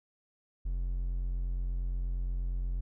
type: tone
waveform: triangle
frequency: 44.25 Hz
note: F1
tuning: 23 cents sharp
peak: -28 dBFS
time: 0.65-2.81 s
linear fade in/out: 10 ms
effects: none